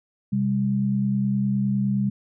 sine tone pair together, 130.9 / 200.6 Hz, C3 / G3, +1 / +40 cents, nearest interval perfect fifth, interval 739 cents, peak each -25 / -21 dBFS, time 0.32-2.1 s, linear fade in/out 10 ms, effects none

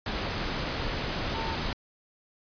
sine tone in noise, 900 Hz, A5, 39 cents sharp, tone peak -35 dBFS, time 1.34-1.55 s, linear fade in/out 2 ms, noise pink, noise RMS -31 dBFS, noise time 0.06-1.73 s, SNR -7 dB, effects resampled to 11025 Hz

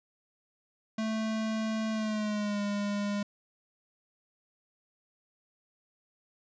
square tone with pitch glide, 219.9 to 204 Hz, A3 to G#3, -1 to -31 cents, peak -30 dBFS, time 0.98-3.23 s, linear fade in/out 5 ms, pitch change -130 cents, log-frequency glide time 1.91-2.61 s, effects resampled to 16000 Hz

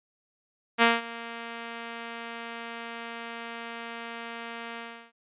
5% pulse tone with ADSR envelope, 232.1 Hz, A#3, 7 cents flat, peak -5 dBFS, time 0.78-5.12 s, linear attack 42 ms, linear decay 190 ms, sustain -20 dB, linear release 340 ms, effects resampled to 8000 Hz

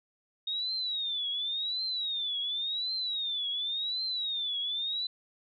sine tone with vibrato, 3705 Hz, A#7, 11 cents flat, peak -30 dBFS, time 0.47-5.07 s, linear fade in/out 5 ms, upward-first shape triangle, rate 0.91 Hz, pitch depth 200 cents each way, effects none

